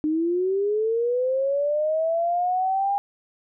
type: linear sweep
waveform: sine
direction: up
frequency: 301 to 810 Hz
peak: -20 dBFS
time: 0.04-2.98 s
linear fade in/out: 0 ms
effects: none